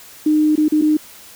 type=tone with dropouts; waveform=sine; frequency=305.6 Hz; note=D#4; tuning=31 cents flat; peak=-11 dBFS; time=0.26-0.97 s; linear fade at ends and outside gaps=5 ms; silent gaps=0.556-0.577 / 0.683-0.721 / 0.814-0.82 s; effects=white hiss -41 dBFS RMS until 1.35 s